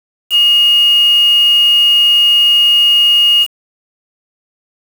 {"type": "tone with quantisation", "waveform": "sine", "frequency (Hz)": 2861, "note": "F7", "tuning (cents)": 41, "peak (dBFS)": -6, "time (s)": [0.3, 3.47], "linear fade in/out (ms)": 50, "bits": 4, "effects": []}